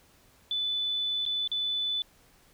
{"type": "tone with dropouts", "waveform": "sine", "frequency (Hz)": 3492, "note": "A7", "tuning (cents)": -14, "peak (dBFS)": -27, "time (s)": [0.51, 2.02], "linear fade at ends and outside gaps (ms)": 1, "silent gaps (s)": [[1.253, 1.262], [1.476, 1.516]], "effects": ["pink hiss -61 dBFS RMS until 2.53 s"]}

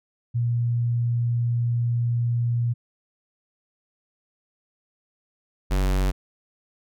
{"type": "tone pair in turn", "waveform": ["sine", "square"], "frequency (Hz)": [118.9, 47.19], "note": ["A#2", "F#1"], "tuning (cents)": [35, 35], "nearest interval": "octave + major third", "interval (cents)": 1600, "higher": "first", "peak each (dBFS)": -20, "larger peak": "neither", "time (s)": [[0.34, 2.74], [5.7, 6.12]], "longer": "first", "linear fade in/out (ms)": 20, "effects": []}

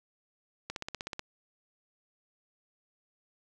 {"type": "click train", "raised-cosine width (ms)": 0.2, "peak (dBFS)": -19, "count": 9, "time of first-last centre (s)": [0.7, 1.194], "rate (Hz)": 16.2, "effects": []}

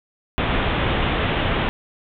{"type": "low-pass noise", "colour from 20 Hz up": "pink", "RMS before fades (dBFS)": -21, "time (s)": [0.38, 1.69], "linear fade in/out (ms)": 0, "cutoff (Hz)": 3600, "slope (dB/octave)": 96, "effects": []}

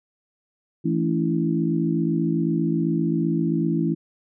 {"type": "harmonic tone with a mistuned harmonic", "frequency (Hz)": 55.2, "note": "A1", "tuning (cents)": 6, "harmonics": [3, 4, 5, 6], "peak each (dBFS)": [-23, -27, -26, -25], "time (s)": [0.84, 3.95], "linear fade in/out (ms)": 20, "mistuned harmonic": 5, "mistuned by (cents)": 46, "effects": []}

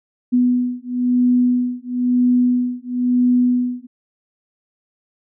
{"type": "beating tone pair", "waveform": "sine", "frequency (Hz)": [246.9, 247.9], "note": ["B3", "B3"], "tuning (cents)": [0, 7], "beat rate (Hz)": 1, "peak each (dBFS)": [-17, -17], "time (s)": [0.32, 3.87], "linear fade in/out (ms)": 20, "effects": []}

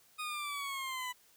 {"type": "linear sweep", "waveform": "20% pulse", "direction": "down", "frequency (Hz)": [1246, 987.8], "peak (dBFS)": -32, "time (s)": [0.18, 1.13], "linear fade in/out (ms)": 20, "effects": ["white hiss -65 dBFS RMS until 1.36 s"]}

